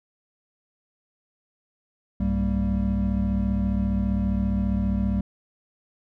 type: tone cluster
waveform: triangle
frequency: 63.1 / 101.2 / 195.8 / 230.7 Hz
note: B1 / G#2 / G3 / A#3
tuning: +38 / -44 / -2 / -18 cents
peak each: -24 / -29 / -22 / -28 dBFS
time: 2.2-5.21 s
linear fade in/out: 5 ms
effects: none